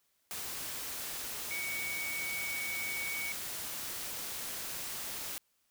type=tone in noise; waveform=sine; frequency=2244 Hz; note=C#7; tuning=21 cents sharp; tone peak=-36 dBFS; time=1.51-3.32 s; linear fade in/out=0 ms; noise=white; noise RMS=-40 dBFS; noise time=0.31-5.38 s; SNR=+1 dB; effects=white hiss -75 dBFS RMS until 5.7 s